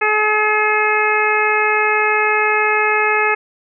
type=harmonic tone; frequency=426.1 Hz; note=G#4; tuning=44 cents sharp; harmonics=1 / 2 / 3 / 4 / 5 / 6; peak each=-20 / -20 / -20 / -20 / -20 / -20 dBFS; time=0.01-3.35 s; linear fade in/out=10 ms; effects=none